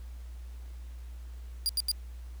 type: tone bursts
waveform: sawtooth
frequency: 4807 Hz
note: D8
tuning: 39 cents sharp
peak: -23 dBFS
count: 3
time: 1.66-1.915 s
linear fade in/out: 0 ms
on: 31 ms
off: 81 ms
effects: added 60 Hz sine -40 dBFS peak until 2.4 s + pink hiss -61 dBFS RMS until 2.4 s